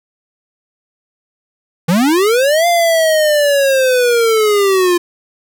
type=linear two-way sweep; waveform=square; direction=up then down; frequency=155.56 to 698.5 to 345.6 Hz; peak=-10 dBFS; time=1.88-4.98 s; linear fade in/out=10 ms; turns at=2.67 s; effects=none

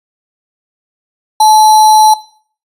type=tone with sample-and-hold; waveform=sine; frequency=863 Hz; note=A5; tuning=34 cents flat; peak=-3 dBFS; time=1.4-2.14 s; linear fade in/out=5 ms; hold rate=4900 Hz; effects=noise-tail reverb RT60 0.5 s tail -19 dB re dry + resampled to 32000 Hz

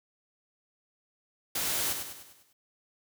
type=noise with echo; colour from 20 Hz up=white; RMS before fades=-31 dBFS; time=1.55-1.93 s; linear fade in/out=5 ms; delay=100 ms; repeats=6; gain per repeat=-6 dB; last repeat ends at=2.53 s; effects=none

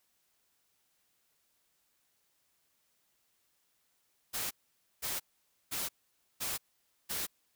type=noise bursts; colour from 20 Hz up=white; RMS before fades=-36 dBFS; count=5; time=4.33-7.27 s; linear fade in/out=20 ms; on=180 ms; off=510 ms; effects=white hiss -75 dBFS RMS until 7.55 s

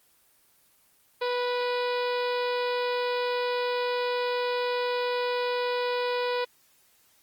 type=harmonic tone with a mistuned harmonic; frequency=491.3 Hz; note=B4; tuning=9 cents flat; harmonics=1 / 2 / 3 / 4 / 5 / 6 / 7 / 8 / 9 / 10; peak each=-27 / -32 / -38 / -41 / -39 / -44 / -43 / -41 / -44 / -47 dBFS; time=1.21-6.45 s; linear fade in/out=10 ms; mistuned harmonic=10; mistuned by=+20 cents; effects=white hiss -63 dBFS RMS until 7.22 s + Opus 24 kbps

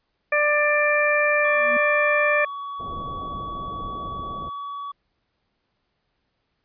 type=harmonic tone; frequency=592 Hz; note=D5; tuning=14 cents sharp; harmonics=1 / 2 / 3 / 4; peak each=-21 / -26 / -22 / -23 dBFS; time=0.32-2.45 s; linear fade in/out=5 ms
type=tone with exponential growth; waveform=sine; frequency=240.1 Hz; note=B3; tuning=49 cents flat; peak=-28 dBFS; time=1.42-1.77 s; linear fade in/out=2 ms; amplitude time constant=74 ms
type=tone with pitch glide; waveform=triangle; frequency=1124 to 1134.4 Hz; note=C#6 to C#6; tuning=+24 to +40 cents; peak=-28 dBFS; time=1.44-4.92 s; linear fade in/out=10 ms; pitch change=+16 cents; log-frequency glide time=1.7-4.36 s
type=low-pass noise; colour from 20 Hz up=pink; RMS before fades=-37 dBFS; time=2.79-4.5 s; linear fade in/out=20 ms; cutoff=790 Hz; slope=96 dB/octave
effects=pink hiss -73 dBFS RMS until 6.64 s + resampled to 11025 Hz

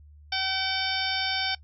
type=harmonic tone with a mistuned harmonic; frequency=765 Hz; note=G5; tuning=42 cents flat; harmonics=1 / 2 / 3 / 4 / 5 / 6 / 7; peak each=-33 / -33 / -33 / -33 / -33 / -33 / -33 dBFS; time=0.32-1.55 s; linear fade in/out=5 ms; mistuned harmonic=5; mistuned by=-91 cents; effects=noise-tail reverb RT60 0.1 s tail -21 dB re dry + added 74 Hz sine -48 dBFS peak until 1.63 s

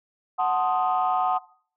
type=chord; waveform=sine; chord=F# diminished seventh; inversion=none; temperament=equal; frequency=740 / 880 / 1046.5 / 1244.5 Hz; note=F#5 / A5 / C6 / Eb6; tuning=0 / 0 / 0 / 0 cents; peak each=-22 / -28 / -28 / -27 dBFS; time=0.38-1.39 s; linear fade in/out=20 ms; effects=noise-tail reverb RT60 0.5 s tail -20 dB re dry + tanh soft clip ceiling -13 dBFS

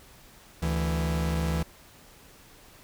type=tone pair together; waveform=45% pulse; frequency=73.41 / 164.81 Hz; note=D2 / E3; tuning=0 / 0 cents; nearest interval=octave + major second; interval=1400 cents; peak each=-28 dBFS; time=0.62-1.63 s; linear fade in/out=5 ms; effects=pink hiss -53 dBFS RMS until 2.83 s

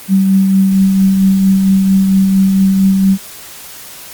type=tone with tremolo; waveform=sine; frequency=192.6 Hz; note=G3; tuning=30 cents flat; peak=-5 dBFS; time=0.08-3.18 s; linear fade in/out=50 ms; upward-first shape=triangle; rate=4.4 Hz; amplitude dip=35%; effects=white hiss -32 dBFS RMS until 4.13 s + Opus 32 kbps

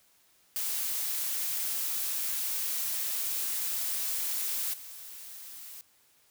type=noise with level steps; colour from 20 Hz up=blue; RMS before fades=-32 / -45 dBFS; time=0.56-5.81 s; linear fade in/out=0 ms; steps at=4.73 s; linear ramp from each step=10 ms; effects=white hiss -65 dBFS RMS until 6.3 s

